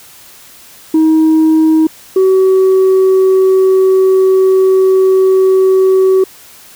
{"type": "tone pair in turn", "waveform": "sine", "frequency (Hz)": [316.9, 378.8], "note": ["D#4", "F#4"], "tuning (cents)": [32, 41], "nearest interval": "minor third", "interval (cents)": 309, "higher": "second", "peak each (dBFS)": -3, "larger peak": "neither", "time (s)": [[0.94, 1.87], [2.16, 6.24]], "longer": "second", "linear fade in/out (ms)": 5, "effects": ["tanh soft clip ceiling -4 dBFS", "white hiss -38 dBFS RMS until 6.75 s"]}